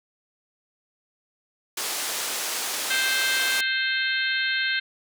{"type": "band-pass noise", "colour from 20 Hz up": "white", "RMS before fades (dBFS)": -29, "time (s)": [1.77, 3.61], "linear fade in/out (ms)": 5, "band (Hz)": [350, 9800], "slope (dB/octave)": 12}
{"type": "harmonic tone", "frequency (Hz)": 523.3, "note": "C5", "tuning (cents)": 0, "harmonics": [3, 4, 5, 6, 7, 8], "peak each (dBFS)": [-25, -30, -32, -32, -32, -32], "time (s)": [2.9, 4.8], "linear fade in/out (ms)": 10}
{"effects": []}